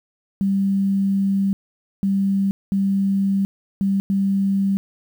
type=tone bursts at uneven times; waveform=sine; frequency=196 Hz; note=G3; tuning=in tune; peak=-16 dBFS; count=5; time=0.41-1.53 / 2.03-2.51 / 2.72-3.45 / 3.81-4 / 4.1-4.77 s; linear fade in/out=0 ms; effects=8-bit